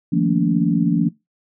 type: tone cluster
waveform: sine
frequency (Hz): 154 / 173.9 / 216.2 / 232 / 285.6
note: D#3 / F3 / A3 / A#3 / D4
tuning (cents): -17 / -7 / -30 / -8 / -48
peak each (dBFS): -25 / -18 / -24 / -21 / -20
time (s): 0.12-1.09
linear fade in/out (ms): 10
effects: noise-tail reverb RT60 0.2 s tail -21 dB re dry